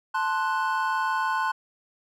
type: chord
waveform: triangle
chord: F# diminished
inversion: first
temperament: equal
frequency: 880 / 1046.5 / 1480 Hz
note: A5 / C6 / F#6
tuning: 0 / 0 / 0 cents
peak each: -26 / -25 / -27 dBFS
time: 0.14-1.52 s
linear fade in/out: 10 ms
effects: none